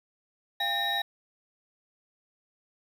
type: tone cluster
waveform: triangle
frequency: 694 / 800 / 1811 / 3822 Hz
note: F5 / G5 / A6 / A#7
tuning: -11 / +35 / +49 / +43 cents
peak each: -35 / -31 / -30 / -28 dBFS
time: 0.6-1.02 s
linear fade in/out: 5 ms
effects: 9-bit